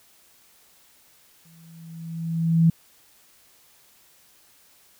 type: tone with exponential growth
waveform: sine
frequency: 164.81 Hz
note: E3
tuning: in tune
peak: -12 dBFS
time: 1.45-2.7 s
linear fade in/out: 5 ms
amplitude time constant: 270 ms
effects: white hiss -57 dBFS RMS until 4.99 s